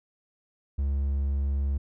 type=tone; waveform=triangle; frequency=69.5 Hz; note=C#2; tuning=5 cents sharp; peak=-22 dBFS; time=0.78-1.78 s; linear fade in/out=10 ms; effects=none